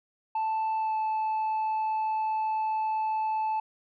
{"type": "tone with pitch glide", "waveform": "sine", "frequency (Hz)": [880, 872.4], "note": ["A5", "A5"], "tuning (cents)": [0, -15], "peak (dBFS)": -23, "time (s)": [0.35, 3.6], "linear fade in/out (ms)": 5, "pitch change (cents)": -15, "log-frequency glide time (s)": [0.78, 0.95], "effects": ["tanh soft clip ceiling -25 dBFS"]}